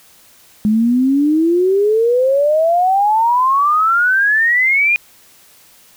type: exponential sweep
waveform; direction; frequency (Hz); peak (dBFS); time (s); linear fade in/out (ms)
sine; up; 208.5 to 2462; -10; 0.65-4.96; 0
effects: white hiss -47 dBFS RMS until 5.96 s